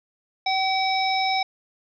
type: harmonic tone with a mistuned harmonic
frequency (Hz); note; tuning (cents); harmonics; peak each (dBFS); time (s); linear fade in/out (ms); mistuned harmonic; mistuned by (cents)
764; G5; -45; 1 / 3 / 5 / 7; -22 / -27 / -29 / -30; 0.46-1.43; 5; 7; -19
effects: none